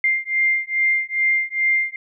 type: beating tone pair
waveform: sine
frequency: 2101 / 2103.4 Hz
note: C7 / C7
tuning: +7 / +9 cents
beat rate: 2.4 Hz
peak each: -20 dBFS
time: 0.04-1.96 s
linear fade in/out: 2 ms
effects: none